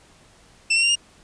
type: tone with pitch steps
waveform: sawtooth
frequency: 2677 / 2725 / 2775 / 2825 Hz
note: E7 / F7 / F7 / F7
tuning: +26 / -43 / -12 / +19 cents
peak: -13 dBFS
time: 0.7-0.956 s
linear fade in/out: 10 ms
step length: 64 ms
effects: pink hiss -53 dBFS RMS until 1.23 s + resampled to 22050 Hz